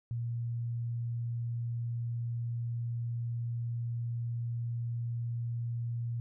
sine tone, 117.9 Hz, A#2, 20 cents sharp, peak -32 dBFS, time 0.11-6.2 s, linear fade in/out 0 ms, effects none

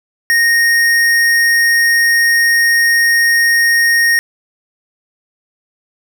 sine tone with hard clipping, 1858 Hz, A#6, 6 cents flat, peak -10 dBFS, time 0.3-4.19 s, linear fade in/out 0 ms, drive 16 dB, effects none

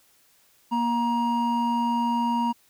triangle tone pair together, 236.6 / 945 Hz, A#3 / A#5, +26 / +23 cents, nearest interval 2 octaves, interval 2397 cents, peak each -23 / -22 dBFS, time 0.71-2.53 s, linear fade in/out 20 ms, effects white hiss -61 dBFS RMS until 2.69 s

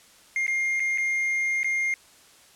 triangle tone with dropouts, 2120 Hz, C7, 22 cents sharp, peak -21 dBFS, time 0.36-1.94 s, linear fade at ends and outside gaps 1 ms, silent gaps 0.466-0.479 / 0.797-0.802 / 0.976-0.982 / 1.632-1.644 s, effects white hiss -54 dBFS RMS until 2.55 s + low-pass 10000 Hz 12 dB/octave

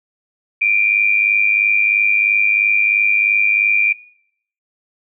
sine tone pair together, 2349 / 2452 Hz, D7 / D#7, 0 / -26 cents, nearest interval minor second, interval 74 cents, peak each -15 dBFS, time 0.61-3.93 s, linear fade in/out 10 ms, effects noise-tail reverb RT60 0.7 s tail -21 dB re dry

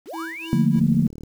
sine linear sweep, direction up, 186.8 to 3092 Hz, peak -31 dBFS, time 0.05-0.5 s, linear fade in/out 50 ms
square tone with tremolo, 327.4 Hz, E4, 12 cents flat, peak -29 dBFS, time 0.13-0.8 s, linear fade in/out 10 ms, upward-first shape triangle, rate 3.1 Hz, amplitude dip 100%
sine chord, Bb major seventh, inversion first, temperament equal, 146.83 / 174.61 / 220 / 233.1 Hz, D3 / F3 / A3 / Bb3, 0 / 0 / 0 / 0 cents, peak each -21 dBFS, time 0.53-1.07 s, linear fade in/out 0 ms
click train, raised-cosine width 3 ms, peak -25 dBFS, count 19, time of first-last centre 0.76-1.235 s, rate 37.9 Hz
effects 8-bit

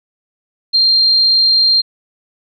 sine tone, 4186 Hz, C8, in tune, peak -8 dBFS, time 0.73-1.82 s, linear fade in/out 20 ms, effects none

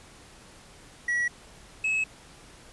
triangle tone pair in turn, 1929 / 2581 Hz, B6 / E7, -41 / -37 cents, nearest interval perfect fourth, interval 504 cents, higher second, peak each -22 dBFS, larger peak neither, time 1.08-1.28 / 1.84-2.04 s, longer neither, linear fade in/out 5 ms, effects pink hiss -51 dBFS RMS until 2.72 s + resampled to 24000 Hz

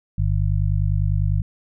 harmonic tone, 50 Hz, G1, 35 cents sharp, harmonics 1 / 2 / 3, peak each -21 / -20 / -25 dBFS, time 0.18-1.42 s, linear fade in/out 5 ms, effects none

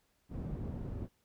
white low-pass noise, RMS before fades -40 dBFS, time 0.29-1.09 s, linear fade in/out 50 ms, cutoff 180 Hz, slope 12 dB/octave, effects pink hiss -75 dBFS RMS until 1.24 s

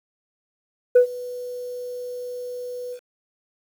sine tone with ADSR envelope, 493.9 Hz, B4, in tune, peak -6 dBFS, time 0.95-3 s, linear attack 11 ms, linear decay 100 ms, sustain -23 dB, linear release 73 ms, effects tanh soft clip ceiling -8 dBFS + 8-bit

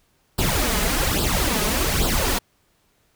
pink noise with flanger, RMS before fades -21 dBFS, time 0.38-2.39 s, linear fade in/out 10 ms, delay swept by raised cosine 0.23 to 4.83 ms, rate 1.2 Hz, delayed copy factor +0.75, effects pink hiss -64 dBFS RMS until 3.15 s

